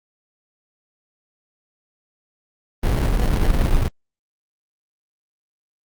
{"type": "noise with sample-and-hold", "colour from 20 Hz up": "brown", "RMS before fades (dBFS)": -17, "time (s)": [2.83, 3.88], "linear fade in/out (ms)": 0, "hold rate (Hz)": 1225, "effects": ["Opus 24 kbps"]}